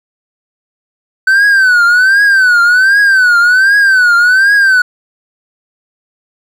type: tone with vibrato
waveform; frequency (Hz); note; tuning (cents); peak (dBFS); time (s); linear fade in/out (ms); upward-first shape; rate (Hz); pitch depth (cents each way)
triangle; 1519; F#6; +45; -3; 1.27-4.82; 5; triangle; 1.3; 160
effects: none